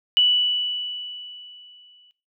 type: tone with exponential decay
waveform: sine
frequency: 2960 Hz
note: F#7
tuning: in tune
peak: -12 dBFS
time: 0.17-2.11 s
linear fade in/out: 0 ms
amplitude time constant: 420 ms
effects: noise-tail reverb RT60 0.3 s tail -17 dB re dry